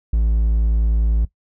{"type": "tone", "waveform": "triangle", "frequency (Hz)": 55.3, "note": "A1", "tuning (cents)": 9, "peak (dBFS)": -12, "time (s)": [0.13, 1.25], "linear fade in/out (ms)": 5, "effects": ["noise-tail reverb RT60 0.1 s tail -17 dB re dry"]}